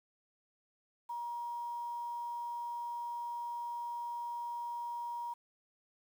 sine tone with quantisation, 950 Hz, A#5, 33 cents sharp, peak -37 dBFS, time 1.09-5.34 s, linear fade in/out 10 ms, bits 10, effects none

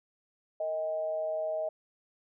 sine tone with amplitude modulation, 630 Hz, D#5, 21 cents sharp, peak -27 dBFS, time 0.6-1.69 s, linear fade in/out 5 ms, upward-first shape sine, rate 172 Hz, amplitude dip 55%, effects none

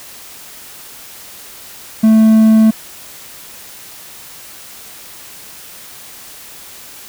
triangle tone, 220 Hz, A3, in tune, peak -3 dBFS, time 2.03-2.71 s, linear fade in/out 10 ms, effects white hiss -35 dBFS RMS until 7.08 s

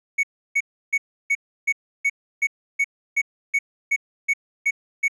triangle tone bursts, 2225 Hz, C#7, 6 cents sharp, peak -15 dBFS, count 14, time 0.18-5.082 s, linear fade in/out 10 ms, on 53 ms, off 320 ms, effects resampled to 24000 Hz

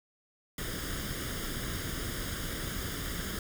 pink noise with comb filter, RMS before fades -36 dBFS, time 0.58-3.39 s, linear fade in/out 2 ms, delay 0.59 ms, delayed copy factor +0.7, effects none

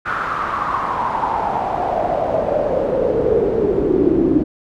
brown noise with band-pass filter sweep, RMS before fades -18 dBFS, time 0.05-4.44 s, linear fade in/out 20 ms, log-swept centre 1400 to 310 Hz, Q 6.5, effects none

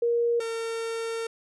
sine / 45% pulse tone pair in turn, 471.2 / 455.7 Hz, A#4 / A#4, +19 / -39 cents, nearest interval minor second, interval 58 cents, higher first, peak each -21 / -29 dBFS, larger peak first, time 0.02-0.4 / 0.4-1.27 s, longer second, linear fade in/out 5 ms, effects resampled to 24000 Hz

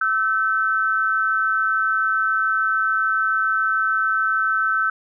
sine tone pair together, 1318.5 / 1525.4 Hz, E6 / G6, 0 / -48 cents, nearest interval minor third, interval 252 cents, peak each -20 dBFS, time 0.01-4.9 s, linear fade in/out 5 ms, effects none

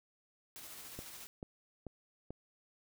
white noise with tremolo, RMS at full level -49 dBFS, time 0.56-1.27 s, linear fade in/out 0 ms, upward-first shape square, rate 14 Hz, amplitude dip 25%
click train, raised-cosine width 2 ms, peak -30 dBFS, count 4, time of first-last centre 0.99-2.306 s, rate 2.28 Hz
effects none

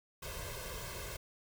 pink noise with comb filter, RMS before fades -43 dBFS, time 0.22-1.17 s, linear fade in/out 10 ms, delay 1.9 ms, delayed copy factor +0.9, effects none

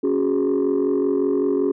sine chord, C# suspended fourth, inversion none, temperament equal, 277.2 / 370 / 415.3 Hz, C#4 / F#4 / G#4, 0 / 0 / 0 cents, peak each -20 dBFS, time 0.03-1.72 s, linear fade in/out 10 ms, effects tanh soft clip ceiling -13 dBFS

